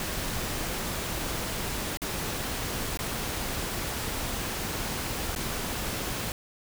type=noise with dropouts; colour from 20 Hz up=pink; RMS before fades=-32 dBFS; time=0-6.32 s; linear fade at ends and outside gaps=1 ms; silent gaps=1.972-2.018 / 2.973-2.99 / 5.351-5.361 s; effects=none